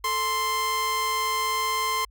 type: tone pair together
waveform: sawtooth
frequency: 440.5 / 1046.5 Hz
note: A4 / C6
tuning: +2 / 0 cents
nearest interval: octave + minor third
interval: 1498 cents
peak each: -32 / -20 dBFS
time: 0.04-2.05 s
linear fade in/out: 5 ms
effects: added 50 Hz sine -51 dBFS peak until 2.1 s